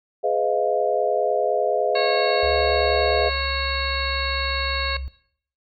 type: chord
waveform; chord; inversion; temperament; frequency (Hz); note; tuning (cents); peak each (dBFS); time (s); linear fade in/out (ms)
sine; F half-diminished seventh; first; just; 419.1 / 502.9 / 628.6 / 698.5; Ab4 / Cb5 / Eb5 / F5; +16 / +31 / +18 / 0; -24; 0.23-3.3; 20
type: harmonic tone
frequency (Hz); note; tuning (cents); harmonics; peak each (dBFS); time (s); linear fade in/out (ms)
547; C#5; -23; 1 / 2 / 3 / 4 / 5 / 7 / 8; -31 / -31 / -31 / -31 / -31 / -31 / -31; 1.95-4.97; 5
type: tone with pitch glide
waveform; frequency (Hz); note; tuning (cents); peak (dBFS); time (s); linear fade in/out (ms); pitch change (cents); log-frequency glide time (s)
sine; 69.4 to 66.57; C#2 to C2; +3 to +31; -28; 2.43-5.08; 0; -72; 2.62-4.04
effects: noise-tail reverb RT60 0.6 s tail -18 dB re dry